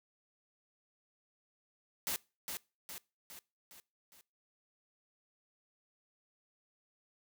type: noise with echo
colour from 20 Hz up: white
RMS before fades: -36 dBFS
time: 2.07-2.16 s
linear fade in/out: 0 ms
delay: 410 ms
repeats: 5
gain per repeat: -5 dB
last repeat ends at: 4.21 s
effects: noise-tail reverb RT60 0.3 s tail -23 dB re dry